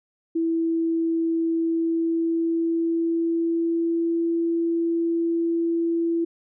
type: tone with pitch glide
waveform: sine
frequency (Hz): 329.3 to 334.9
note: E4 to E4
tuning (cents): -2 to +27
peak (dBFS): -20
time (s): 0.35-6.25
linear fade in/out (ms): 10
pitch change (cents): +29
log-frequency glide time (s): 1.56-4.23
effects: none